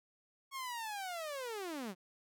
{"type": "linear sweep", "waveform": "sawtooth", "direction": "down", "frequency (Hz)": [1104, 170.8], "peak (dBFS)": -36, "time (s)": [0.51, 1.95], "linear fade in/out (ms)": 50, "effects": []}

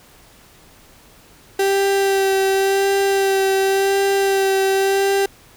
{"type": "tone with vibrato", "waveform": "35% pulse", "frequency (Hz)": 390.2, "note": "G4", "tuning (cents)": -8, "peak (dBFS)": -13, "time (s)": [1.59, 5.26], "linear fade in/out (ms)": 5, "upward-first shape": "sine", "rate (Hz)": 0.91, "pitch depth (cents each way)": 18, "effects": ["pink hiss -48 dBFS RMS until 5.56 s"]}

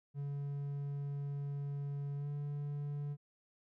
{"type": "tone with pitch glide", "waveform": "triangle", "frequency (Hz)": [141.9, 144.71], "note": ["C#3", "D3"], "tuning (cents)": [41, -25], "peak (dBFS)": -35, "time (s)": [0.14, 3.17], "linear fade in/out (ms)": 50, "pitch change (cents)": 34, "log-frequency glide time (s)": [2.16, 2.28], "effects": []}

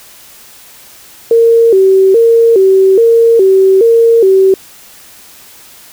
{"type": "tone with vibrato", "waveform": "sine", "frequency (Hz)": 420.1, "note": "G#4", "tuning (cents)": 20, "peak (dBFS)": -3, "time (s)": [1.31, 4.54], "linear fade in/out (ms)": 2, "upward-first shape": "square", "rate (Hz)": 1.2, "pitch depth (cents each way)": 160, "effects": ["white hiss -37 dBFS RMS until 5.92 s"]}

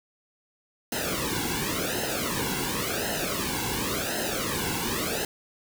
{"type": "noise with flanger", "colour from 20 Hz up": "pink", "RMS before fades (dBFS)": -29, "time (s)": [0.92, 5.25], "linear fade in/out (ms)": 2, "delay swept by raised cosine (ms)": [0.86, 1.65], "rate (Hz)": 0.92, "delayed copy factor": -0.9, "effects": []}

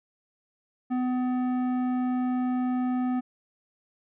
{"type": "tone with tanh clipping", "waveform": "triangle", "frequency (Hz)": 251.6, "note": "B3", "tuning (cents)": 32, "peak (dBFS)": -26, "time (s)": [0.9, 3.21], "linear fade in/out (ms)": 20, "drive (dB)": 16, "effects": []}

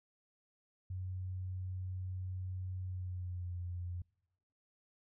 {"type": "tone with pitch glide", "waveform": "sine", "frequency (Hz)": [92.5, 88.48], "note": ["F#2", "F2"], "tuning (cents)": [0, 23], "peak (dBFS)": -38, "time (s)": [0.9, 4.02], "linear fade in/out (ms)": 5, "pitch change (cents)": -77, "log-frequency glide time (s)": [2.84, 3.55], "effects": ["noise-tail reverb RT60 1.0 s tail -26 dB re dry"]}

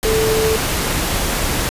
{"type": "tone in noise", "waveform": "sine", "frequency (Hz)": 440, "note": "A4", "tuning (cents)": 0, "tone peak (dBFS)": -15, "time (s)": [0.05, 0.56], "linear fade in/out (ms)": 0, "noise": "pink", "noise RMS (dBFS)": -19, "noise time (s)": [0.03, 1.69], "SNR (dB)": 1, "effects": ["resampled to 32000 Hz"]}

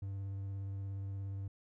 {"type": "tone with vibrato", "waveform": "triangle", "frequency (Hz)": 98, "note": "G2", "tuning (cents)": 0, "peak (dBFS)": -36, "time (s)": [0.02, 1.48], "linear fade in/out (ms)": 5, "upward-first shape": "sine", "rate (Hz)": 17, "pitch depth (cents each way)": 15, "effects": []}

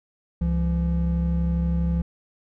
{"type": "tone pair together", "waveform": "triangle", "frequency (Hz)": [67.46, 170], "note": ["C#2", "F3"], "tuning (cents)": [-46, -46], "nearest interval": "octave + major third", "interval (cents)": 1600, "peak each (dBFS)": -21, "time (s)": [0.41, 2.02], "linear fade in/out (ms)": 5, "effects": []}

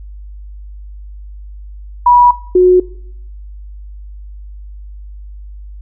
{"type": "tone pair in turn", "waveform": "sine", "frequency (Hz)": [973, 364.5], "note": ["B5", "F#4"], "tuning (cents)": [-26, -26], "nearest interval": "octave + perfect fourth", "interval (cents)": 1700, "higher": "first", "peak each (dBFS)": -4, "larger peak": "neither", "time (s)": [[2.06, 2.31], [2.55, 2.8]], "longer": "neither", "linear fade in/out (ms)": 5, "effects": ["noise-tail reverb RT60 0.7 s tail -20 dB re dry", "added 50 Hz sine -28 dBFS peak until 5.81 s"]}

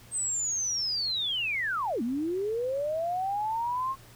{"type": "linear two-way sweep", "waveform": "sine", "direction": "down then up", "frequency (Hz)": [8372, 220, 1084], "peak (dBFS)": -27, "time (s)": [0.11, 3.96], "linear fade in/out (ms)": 50, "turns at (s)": 2.02, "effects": ["added 116 Hz sine -54 dBFS peak until 4.15 s", "pink hiss -54 dBFS RMS until 4.15 s"]}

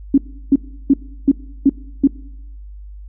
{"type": "tone bursts", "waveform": "sine", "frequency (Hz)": 275.9, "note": "C#4", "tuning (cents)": -8, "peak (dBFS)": -6, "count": 6, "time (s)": [0.14, 2.074], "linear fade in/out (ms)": 5, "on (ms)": 39, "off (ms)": 340, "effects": ["noise-tail reverb RT60 0.9 s tail -22 dB re dry", "added 50 Hz sine -32 dBFS peak until 3.08 s"]}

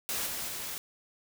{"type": "noise with level steps", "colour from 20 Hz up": "white", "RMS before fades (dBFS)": [-33, -36, -38], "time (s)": [0.09, 0.78], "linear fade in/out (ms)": 0, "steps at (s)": [0.26, 0.48], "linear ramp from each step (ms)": 10, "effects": []}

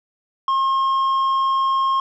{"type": "tone with tanh clipping", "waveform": "sine", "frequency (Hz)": 1073, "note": "C6", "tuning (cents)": 43, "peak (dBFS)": -17, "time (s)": [0.48, 2], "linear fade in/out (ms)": 2, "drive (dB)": 5, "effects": []}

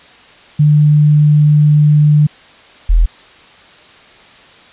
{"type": "tone pair in turn", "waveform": "sine", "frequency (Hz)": [149.4, 41.29], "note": ["D3", "E1"], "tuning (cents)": [30, 4], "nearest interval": "octave + minor seventh", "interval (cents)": 2226, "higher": "first", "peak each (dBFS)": -5, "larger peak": "neither", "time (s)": [[0.59, 2.27], [2.89, 3.06]], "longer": "first", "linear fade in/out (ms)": 10, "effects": ["white hiss -41 dBFS RMS until 4.72 s", "resampled to 8000 Hz"]}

